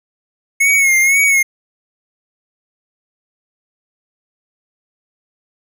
square tone with vibrato, 2178 Hz, C#7, 31 cents flat, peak -10 dBFS, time 0.6-1.43 s, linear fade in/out 10 ms, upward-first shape sine, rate 2 Hz, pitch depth 61 cents each way, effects none

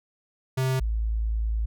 square / sine tone pair in turn, 130.81 / 54.9 Hz, C3 / A1, 0 / -3 cents, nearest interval octave + minor third, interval 1503 cents, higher first, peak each -23 dBFS, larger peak neither, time 0.57-0.8 / 0.8-1.66 s, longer second, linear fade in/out 10 ms, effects none

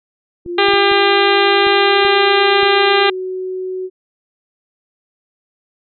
sine tone with pitch glide, 349.2 to 372.1 Hz, F4 to F#4, 0 to +10 cents, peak -20 dBFS, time 0.45-3.9 s, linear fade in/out 50 ms, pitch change +110 cents, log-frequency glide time 1.7-2.04 s
clicks, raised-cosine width 3 ms, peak -21 dBFS, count 7, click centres 0.462 / 0.686 / 0.737 / 0.916 / 1.668 / 2.05 / 2.631 s
harmonic tone, 400.3 Hz, G4, 36 cents sharp, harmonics 1 / 2 / 3 / 4 / 5 / 6 / 7 / 8 / 9 / 10, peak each -14 / -17 / -19 / -20 / -21 / -22 / -22 / -23 / -24 / -24 dBFS, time 0.58-3.1 s, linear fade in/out 5 ms
effects none

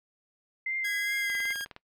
sine tone with vibrato, 2067 Hz, C7, 22 cents flat, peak -29 dBFS, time 0.66-1.53 s, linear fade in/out 5 ms, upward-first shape triangle, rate 2.5 Hz, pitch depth 36 cents each way
sawtooth tone with pitch glide, 1647 to 1624.3 Hz, G#6 to G#6, -15 to -39 cents, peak -29 dBFS, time 0.84-1.65 s, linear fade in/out 10 ms, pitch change -24 cents, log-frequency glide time 1.15-1.35 s
click train, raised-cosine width 0.3 ms, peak -27 dBFS, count 10, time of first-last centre 1.3-1.764 s, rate 19.4 Hz
effects noise-tail reverb RT60 0.1 s tail -22 dB re dry

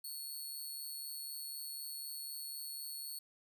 10% pulse tone with amplitude modulation, 4396 Hz, C#8, 15 cents flat, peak -33 dBFS, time 0.04-3.19 s, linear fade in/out 5 ms, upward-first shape sine, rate 144 Hz, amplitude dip 60%, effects none

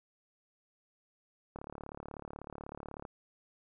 click train, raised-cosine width 1 ms, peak -29 dBFS, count 55, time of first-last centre 1.56-3.052 s, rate 36.2 Hz, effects none

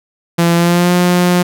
sawtooth tone with pitch glide, 170 to 177.83 Hz, F3 to F3, -46 to +32 cents, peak -5 dBFS, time 0.38-1.43 s, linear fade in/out 10 ms, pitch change +78 cents, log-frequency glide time 0.55-0.92 s, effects none

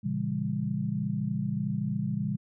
sine chord, A# diminished seventh, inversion none, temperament just, 116.54 / 139.85 / 167.82 / 201.4 Hz, A#2 / C#3 / E3 / G3, 0 / +16 / +31 / +47 cents, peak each -35 / -33 / -34 / -31 dBFS, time 0.03-2.37 s, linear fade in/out 20 ms, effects none

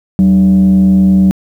sine tone with frequency modulation, 190 Hz, F#3, 46 cents sharp, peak -3 dBFS, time 0.19-1.31 s, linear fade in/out 0 ms, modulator 111 Hz, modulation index 0.34, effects tanh soft clip ceiling -2 dBFS + 7-bit

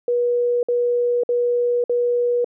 sine tone bursts, 483.6 Hz, B4, 36 cents flat, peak -16 dBFS, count 4, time 0.08-2.445 s, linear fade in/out 2 ms, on 550 ms, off 55 ms, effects none

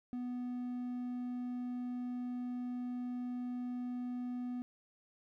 triangle tone, 246.9 Hz, B3, in tune, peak -35 dBFS, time 0.13-4.62 s, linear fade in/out 0 ms, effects none

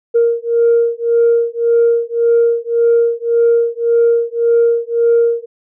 sine beating tone pair, 466.2 / 468 Hz, A#4 / A#4, 0 / +7 cents, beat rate 1.8 Hz, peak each -12 dBFS, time 0.14-5.46 s, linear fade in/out 20 ms, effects tanh soft clip ceiling -4 dBFS

